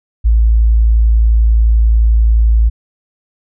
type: tone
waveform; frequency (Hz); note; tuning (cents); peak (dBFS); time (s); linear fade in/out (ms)
sine; 55.7; A1; +22; -6; 0.24-2.7; 20
effects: none